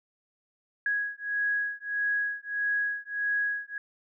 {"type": "beating tone pair", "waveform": "sine", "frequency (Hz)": [1660, 1661.6], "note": ["G#6", "G#6"], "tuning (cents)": [-1, 0], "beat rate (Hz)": 1.6, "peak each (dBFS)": -30, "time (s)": [0.86, 3.78], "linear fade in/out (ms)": 2, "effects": []}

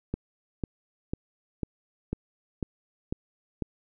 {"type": "click train", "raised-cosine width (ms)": 3, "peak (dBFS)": -16, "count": 8, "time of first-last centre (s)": [0.14, 3.623], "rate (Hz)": 2.01, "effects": []}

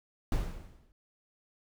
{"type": "noise with exponential decay", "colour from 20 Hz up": "brown", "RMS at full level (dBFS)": -27, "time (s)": [0.32, 0.92], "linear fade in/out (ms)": 1, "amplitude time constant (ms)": 130, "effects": []}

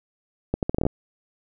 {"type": "accelerating click train", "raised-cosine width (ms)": 2, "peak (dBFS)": -9, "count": 9, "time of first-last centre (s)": [0.54, 0.866], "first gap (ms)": 88, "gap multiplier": 0.76, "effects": []}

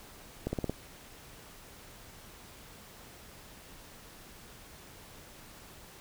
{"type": "accelerating click train", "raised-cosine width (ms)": 2, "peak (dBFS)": -18, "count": 5, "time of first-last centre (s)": [0.47, 0.696], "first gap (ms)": 60, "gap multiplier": 0.96, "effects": ["pink hiss -52 dBFS RMS until 6 s"]}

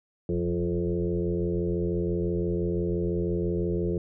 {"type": "tone with frequency modulation", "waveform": "sine", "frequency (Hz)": 261.4, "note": "C4", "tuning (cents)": -1, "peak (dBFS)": -24, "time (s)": [0.29, 3.98], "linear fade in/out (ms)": 2, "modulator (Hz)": 85.9, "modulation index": 2.4, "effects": []}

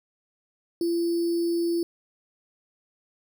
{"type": "tone with sample-and-hold", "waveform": "sine", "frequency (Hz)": 340, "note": "F4", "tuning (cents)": -46, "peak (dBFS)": -22, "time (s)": [0.81, 1.83], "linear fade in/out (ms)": 2, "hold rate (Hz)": 4900, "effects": []}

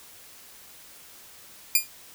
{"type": "tone with exponential decay", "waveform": "5% pulse", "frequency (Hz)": 2416, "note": "D7", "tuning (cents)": 48, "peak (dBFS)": -4, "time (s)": [1.75, 1.88], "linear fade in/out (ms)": 2, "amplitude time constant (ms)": 28, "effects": ["white hiss -49 dBFS RMS until 2.14 s"]}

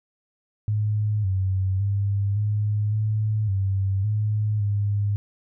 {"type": "tone with pitch steps", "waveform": "sine", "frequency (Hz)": [105.8, 95, 100.2, 104.9, 107.5, 97.1, 106.2, 102.2], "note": ["G#2", "F#2", "G2", "G#2", "A2", "G2", "G#2", "G#2"], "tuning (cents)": [33, 46, 38, 18, -40, -16, 39, -27], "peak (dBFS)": -20, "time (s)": [0.68, 5.16], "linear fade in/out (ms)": 0, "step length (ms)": 560, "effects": []}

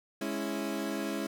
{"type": "chord", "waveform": "30% pulse", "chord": "C# minor", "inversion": "second", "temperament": "equal", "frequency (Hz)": [207.7, 277.2, 329.6], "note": ["G#3", "C#4", "E4"], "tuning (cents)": [0, 0, 0], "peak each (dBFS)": -34, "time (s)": [0.21, 1.27], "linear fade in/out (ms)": 5, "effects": []}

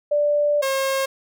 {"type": "tone pair in turn", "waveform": ["sine", "sawtooth"], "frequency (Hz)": [587.3, 538.2], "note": ["D5", "C5"], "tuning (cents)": [0, 49], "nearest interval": "major second", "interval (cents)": 151, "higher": "first", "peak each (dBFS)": -16, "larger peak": "neither", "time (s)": [[0.11, 0.62], [0.62, 1.06]], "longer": "first", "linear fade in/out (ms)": 10, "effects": []}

